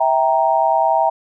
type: chord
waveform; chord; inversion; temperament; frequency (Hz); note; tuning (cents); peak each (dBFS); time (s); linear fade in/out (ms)
sine; E diminished; none; equal with one note detuned; 653.6 / 784 / 932.3; E5 / G5 / Bb5; -15 / 0 / 0; -17; 0-1.1; 10
effects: none